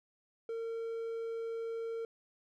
triangle tone, 456.5 Hz, A#4, 36 cents flat, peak -34 dBFS, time 0.49-2.05 s, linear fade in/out 2 ms, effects none

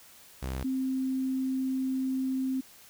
sawtooth / sine tone pair in turn, 65.41 / 262.3 Hz, C2 / C4, 0 / +4 cents, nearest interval 2 octaves, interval 2404 cents, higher second, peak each -28 / -27 dBFS, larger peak second, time 0.42-0.64 / 0.64-2.61 s, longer second, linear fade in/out 10 ms, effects white hiss -54 dBFS RMS until 2.89 s

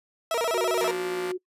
30% pulse tone with vibrato, 554.4 Hz, C#5, in tune, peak -21 dBFS, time 0.31-0.91 s, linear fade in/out 2 ms, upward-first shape square, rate 15 Hz, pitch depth 290 cents each way
sine tone with pitch glide, 370 to 365.8 Hz, F#4 to F#4, 0 to -20 cents, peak -27 dBFS, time 0.53-1.38 s, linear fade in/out 20 ms, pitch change -20 cents, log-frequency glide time 0.74-1.12 s
white noise with exponential growth, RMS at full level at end -36 dBFS, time 0.56-0.82 s, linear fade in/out 2 ms, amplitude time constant 56 ms
5% pulse chord, Bb major, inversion second, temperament just, 174.81 / 233.1 / 291.4 Hz, F3 / Bb3 / D4, +2 / 0 / -13 cents, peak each -26 / -30 / -28 dBFS, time 0.81-1.32 s, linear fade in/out 5 ms
effects noise-tail reverb RT60 0.1 s tail -22 dB re dry + resampled to 32000 Hz

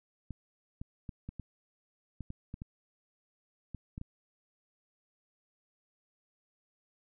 clicks, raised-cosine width 5 ms, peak -28 dBFS, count 12, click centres 0.307 / 0.815 / 1.092 / 1.29 / 1.397 / 2.207 / 2.304 / 2.541 / 2.619 / 3.747 / 3.979 / 4.014 s, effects none

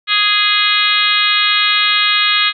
harmonic tone, 415.3 Hz, G#4, in tune, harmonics 3 / 4 / 5 / 6 / 7 / 8 / 9 / 10, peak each -19 / -20 / -19 / -19 / -22 / -17 / -18 / -22 dBFS, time 0.07-2.53 s, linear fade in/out 50 ms, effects none

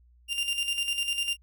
40% pulse tone with tremolo, 2794 Hz, F7, in tune, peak -24 dBFS, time 0.28-1.37 s, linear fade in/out 50 ms, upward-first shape square, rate 10 Hz, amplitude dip 55%, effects added 60 Hz sine -56 dBFS peak until 1.42 s

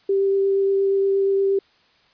sine tone with vibrato, 392 Hz, G4, in tune, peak -16 dBFS, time 0.09-1.59 s, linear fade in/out 5 ms, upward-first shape triangle, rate 8.5 Hz, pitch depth 10 cents each way, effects white hiss -58 dBFS RMS until 2.13 s + resampled to 11025 Hz

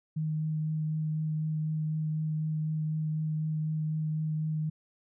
sine tone with vibrato, 155.56 Hz, D#3, in tune, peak -28 dBFS, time 0.16-4.7 s, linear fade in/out 10 ms, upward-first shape triangle, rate 4 Hz, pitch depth 12 cents each way, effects none

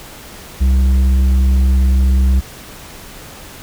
sine tone with tanh clipping, 65.41 Hz, C2, in tune, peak -10 dBFS, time 0.6-2.41 s, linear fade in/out 20 ms, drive 7 dB, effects pink hiss -35 dBFS RMS until 3.62 s

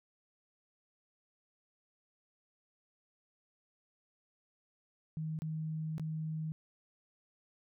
sine tone with dropouts, 157.4 Hz, D#3, 20 cents sharp, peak -35 dBFS, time 5.17-6.52 s, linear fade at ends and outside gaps 0 ms, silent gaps 5.389-5.42 / 5.981-5.997 s, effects none

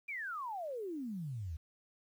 sine exponential sweep, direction down, 2430 to 72.7 Hz, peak -38 dBFS, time 0.08-1.57 s, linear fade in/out 10 ms, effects 11-bit

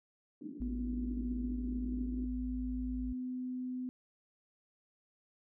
white band-pass noise, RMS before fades -47 dBFS, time 0.41-2.26 s, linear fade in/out 2 ms, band 200 to 320 Hz, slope 48 dB/octave
sine tone, 55.1 Hz, A1, 3 cents sharp, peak -38 dBFS, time 0.6-3.13 s, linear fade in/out 5 ms
sine tone with pitch glide, 246.9 to 253 Hz, B3 to B3, 0 to +42 cents, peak -36 dBFS, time 0.62-3.89 s, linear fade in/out 0 ms, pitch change +42 cents, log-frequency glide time 1.26-2.54 s
effects none

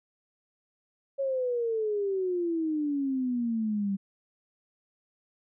sine exponential sweep, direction down, 554.4 to 193.4 Hz, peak -26 dBFS, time 1.18-3.97 s, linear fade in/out 20 ms, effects none

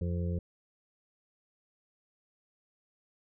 harmonic tone, 87 Hz, F2, 6 cents flat, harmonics 1 / 2 / 4 / 5 / 6, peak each -31 / -35 / -46 / -44 / -45 dBFS, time 0.01-0.39 s, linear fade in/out 5 ms, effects none

